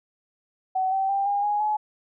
sine tone with pitch steps, 754 / 772.1 / 790.6 / 809.5 / 828.9 / 848.8 Hz, F#5 / G5 / G5 / G#5 / G#5 / G#5, +32 / -26 / +15 / -45 / -4 / +38 cents, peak -21 dBFS, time 0.75-1.77 s, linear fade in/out 10 ms, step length 170 ms, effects none

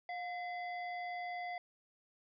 harmonic tone with a mistuned harmonic, 679 Hz, F5, 49 cents flat, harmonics 1 / 3 / 5 / 7, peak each -40 / -45 / -60 / -60 dBFS, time 0.09-1.58 s, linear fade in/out 2 ms, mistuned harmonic 1, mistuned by +84 cents, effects none

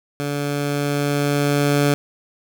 15% pulse tone with level ramp, 144 Hz, D3, 34 cents flat, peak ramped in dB -16 to -8 dBFS, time 0.2-1.94 s, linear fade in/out 0 ms, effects none

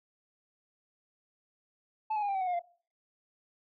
sine tone with pitch steps, 870 / 842.3 / 815.5 / 789.5 / 764.4 / 740.1 / 716.5 / 693.7 Hz, A5 / G#5 / G#5 / G5 / G5 / F#5 / F5 / F5, -20 / +24 / -32 / +12 / -44 / 0 / +44 / -12 cents, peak -26 dBFS, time 2.1-2.596 s, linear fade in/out 10 ms, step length 62 ms, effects noise-tail reverb RT60 0.4 s tail -19 dB re dry + tanh soft clip ceiling -28 dBFS

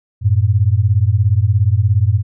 sine beating tone pair, 94 / 111 Hz, F#2 / A2, +28 / +16 cents, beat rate 17 Hz, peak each -13 dBFS, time 0.21-2.23 s, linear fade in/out 50 ms, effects none

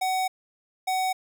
square tone pair in turn, 750 / 750 Hz, F#5 / F#5, +23 / +23 cents, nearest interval unison, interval 0 cents, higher neither, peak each -24 dBFS, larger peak neither, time 0.01-0.28 / 0.87-1.13 s, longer first, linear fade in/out 10 ms, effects none

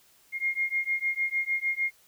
sine beating tone pair, 2130 / 2136.6 Hz, C7 / C7, +30 / +36 cents, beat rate 6.6 Hz, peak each -29 dBFS, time 0.32-1.92 s, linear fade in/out 50 ms, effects white hiss -61 dBFS RMS until 2.07 s

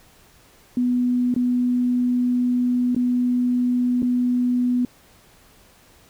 sine tone with dropouts, 246.9 Hz, B3, in tune, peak -17 dBFS, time 0.77-4.85 s, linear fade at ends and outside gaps 2 ms, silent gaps 1.341-1.362 / 2.948-2.963 / 4.021-4.028 s, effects pink hiss -53 dBFS RMS until 6.09 s

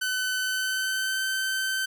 sawtooth tone with pitch glide, 1513 to 1541.2 Hz, F#6 to G6, +38 to -30 cents, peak -22 dBFS, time 0.01-1.86 s, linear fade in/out 10 ms, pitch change +32 cents, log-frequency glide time 0.38-1.22 s, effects none

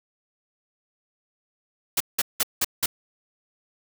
white noise bursts, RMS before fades -22 dBFS, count 5, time 1.97-2.86 s, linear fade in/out 5 ms, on 34 ms, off 180 ms, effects none

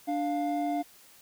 triangle tone pair together, 293.7 / 701 Hz, D4 / F5, 0 / +6 cents, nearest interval octave + minor third, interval 1506 cents, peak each -28 / -28 dBFS, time 0.07-0.83 s, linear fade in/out 20 ms, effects white hiss -56 dBFS RMS until 1.21 s

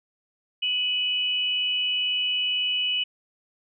sine tone pair together, 2538 / 2960 Hz, D#7 / F#7, +34 / 0 cents, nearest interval minor third, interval 266 cents, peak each -30 / -23 dBFS, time 0.62-3.04 s, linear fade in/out 10 ms, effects none

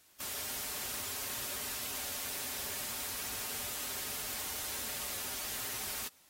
white noise with comb filter, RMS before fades -39 dBFS, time 0.2-6.08 s, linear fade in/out 5 ms, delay 6 ms, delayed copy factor -0.5, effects white hiss -64 dBFS RMS until 6.29 s + AAC 48 kbps

